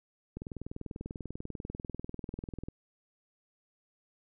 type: click train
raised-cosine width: 3 ms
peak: -26 dBFS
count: 48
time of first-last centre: 0.37-2.685 s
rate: 20.3 Hz
effects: none